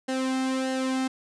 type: tone with flanger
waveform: sawtooth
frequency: 261.6 Hz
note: C4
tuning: in tune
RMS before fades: -27 dBFS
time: 0.08-1.08 s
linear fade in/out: 10 ms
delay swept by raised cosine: 0.84 to 1.77 ms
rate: 1.6 Hz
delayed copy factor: -0.7
effects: resampled to 22050 Hz